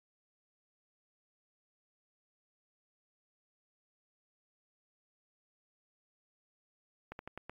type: slowing click train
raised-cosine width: 0.5 ms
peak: -28 dBFS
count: 5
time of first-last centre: 7.12-7.496 s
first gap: 71 ms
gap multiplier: 1.19
effects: AAC 64 kbps